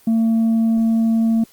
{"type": "tone with tanh clipping", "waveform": "sine", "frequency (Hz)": 226, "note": "A3", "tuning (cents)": 47, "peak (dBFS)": -14, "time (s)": [0.07, 1.44], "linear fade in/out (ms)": 5, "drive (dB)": 2, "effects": ["white hiss -51 dBFS RMS until 1.52 s", "Opus 32 kbps"]}